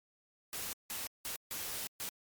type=noise bursts at uneven times; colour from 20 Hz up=white; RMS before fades=-40 dBFS; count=5; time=0.53-0.73 / 0.9-1.07 / 1.25-1.36 / 1.51-1.87 / 2-2.09 s; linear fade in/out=0 ms; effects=MP3 96 kbps